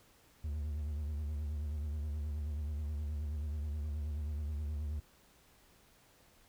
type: tone with vibrato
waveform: triangle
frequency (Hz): 74.6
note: D2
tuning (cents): +28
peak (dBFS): -33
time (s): 0.44-5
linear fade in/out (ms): 5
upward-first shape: triangle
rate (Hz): 9.4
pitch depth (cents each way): 92
effects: pink hiss -65 dBFS RMS until 6.48 s

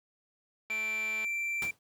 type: click train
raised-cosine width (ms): 0.3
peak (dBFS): -30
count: 120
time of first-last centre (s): 0.7-1.246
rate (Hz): 218
type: tone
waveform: triangle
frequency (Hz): 2349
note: D7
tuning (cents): 0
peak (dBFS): -29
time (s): 0.7-1.71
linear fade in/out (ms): 5
type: noise with exponential decay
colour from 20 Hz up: pink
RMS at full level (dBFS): -35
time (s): 1.62-1.79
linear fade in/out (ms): 2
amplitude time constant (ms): 36
effects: high-pass 100 Hz 12 dB/octave

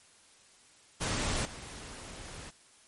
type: noise with level steps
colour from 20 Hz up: pink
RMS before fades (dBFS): -32 / -45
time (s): 1-2.51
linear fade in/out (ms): 20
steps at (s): 1.45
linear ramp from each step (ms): 5
effects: white hiss -60 dBFS RMS until 2.87 s + MP3 48 kbps

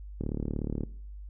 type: click train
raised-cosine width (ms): 3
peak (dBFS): -19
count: 24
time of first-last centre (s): 0.21-0.835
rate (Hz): 36.8
effects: noise-tail reverb RT60 0.6 s tail -22 dB re dry + added 50 Hz sine -40 dBFS peak until 1.29 s

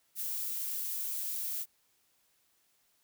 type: noise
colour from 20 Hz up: violet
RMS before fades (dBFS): -36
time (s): 0.15-1.66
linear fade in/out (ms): 50
effects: white hiss -72 dBFS RMS until 3.03 s

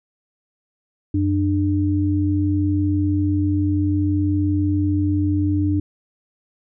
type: tone pair together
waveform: sine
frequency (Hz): 92.7 / 298.7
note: F#2 / D4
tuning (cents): +4 / +29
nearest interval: octave + minor sixth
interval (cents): 2025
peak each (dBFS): -19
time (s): 1.14-5.8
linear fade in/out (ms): 5
effects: none

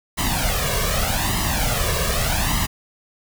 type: noise with flanger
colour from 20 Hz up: pink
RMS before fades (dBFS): -21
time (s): 0.17-2.67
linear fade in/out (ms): 20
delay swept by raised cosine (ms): 1 to 1.81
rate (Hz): 0.83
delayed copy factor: +0.8
effects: none

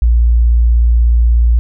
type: tone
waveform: sine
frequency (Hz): 58.27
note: A#1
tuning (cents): 0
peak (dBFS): -6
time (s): 0.02-1.59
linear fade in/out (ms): 0
effects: none

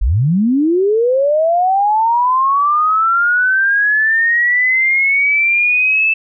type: linear sweep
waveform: sine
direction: up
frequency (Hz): 39 to 2642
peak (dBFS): -10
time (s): 0.01-6.14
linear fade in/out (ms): 10
effects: none

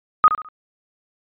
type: tone with echo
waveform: sine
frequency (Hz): 1249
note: D#6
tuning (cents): +6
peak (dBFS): -7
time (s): 0.24-0.28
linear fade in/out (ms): 0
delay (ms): 69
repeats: 3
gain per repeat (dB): -10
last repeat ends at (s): 0.487
effects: resampled to 8000 Hz

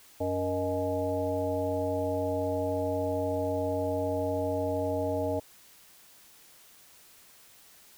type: harmonic tone with a mistuned harmonic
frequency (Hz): 93.7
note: F#2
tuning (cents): +22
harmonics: 1 / 3 / 5 / 7 / 9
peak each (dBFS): -35 / -34 / -33 / -31 / -38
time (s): 0.2-5.4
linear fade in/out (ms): 10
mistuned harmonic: 7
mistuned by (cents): -90
effects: white hiss -56 dBFS RMS until 7.97 s

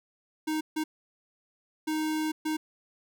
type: tone bursts at uneven times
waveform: square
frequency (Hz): 311.1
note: D#4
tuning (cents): 0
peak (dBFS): -28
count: 4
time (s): 0.47-0.61 / 0.76-0.84 / 1.87-2.32 / 2.45-2.57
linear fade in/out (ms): 10
effects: none

